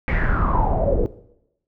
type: noise with low-pass filter sweep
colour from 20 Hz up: brown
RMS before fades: -19 dBFS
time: 0.08-1.06 s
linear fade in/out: 0 ms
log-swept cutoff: 2200 to 430 Hz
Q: 8.8
effects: noise-tail reverb RT60 0.8 s tail -17 dB re dry